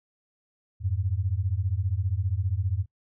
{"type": "beating tone pair", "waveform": "sine", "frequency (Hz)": [87.31, 102.31], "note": ["F2", "G#2"], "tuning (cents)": [0, -25], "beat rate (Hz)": 15, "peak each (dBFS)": -27, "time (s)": [0.8, 2.86], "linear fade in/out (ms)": 50, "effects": ["noise-tail reverb RT60 0.1 s tail -24 dB re dry"]}